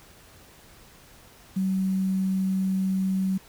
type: tone with quantisation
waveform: sine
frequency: 190 Hz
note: F#3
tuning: 46 cents sharp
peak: -22 dBFS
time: 1.56-3.38 s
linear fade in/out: 10 ms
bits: 8
effects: pink hiss -52 dBFS RMS until 3.48 s